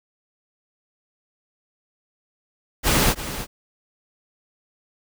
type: noise with echo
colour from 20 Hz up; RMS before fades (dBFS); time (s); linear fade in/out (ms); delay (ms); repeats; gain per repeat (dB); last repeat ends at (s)
pink; -18; 2.83-3.15; 50; 320; 1; -12; 3.47
effects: none